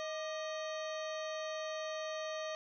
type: harmonic tone with a mistuned harmonic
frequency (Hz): 627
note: D#5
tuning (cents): +13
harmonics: 1 / 2 / 3 / 4 / 5 / 6 / 7 / 9 / 10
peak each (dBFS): -39 / -46 / -48 / -53 / -52 / -54 / -54 / -57 / -58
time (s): 0-2.55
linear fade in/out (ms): 0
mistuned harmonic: 2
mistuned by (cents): -80
effects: none